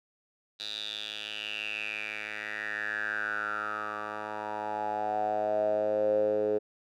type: tone with band-pass filter sweep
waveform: 10% pulse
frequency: 106 Hz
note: G#2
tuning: 36 cents sharp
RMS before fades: -32 dBFS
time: 0.59-6.59 s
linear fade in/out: 20 ms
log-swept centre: 4000 to 450 Hz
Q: 7.9
effects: none